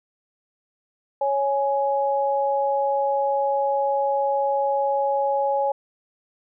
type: tone pair together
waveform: sine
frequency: 554.4 / 834.5 Hz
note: C#5 / G#5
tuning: 0 / +8 cents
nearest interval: perfect fifth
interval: 708 cents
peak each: -22 dBFS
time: 1.21-5.72 s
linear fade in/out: 5 ms
effects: none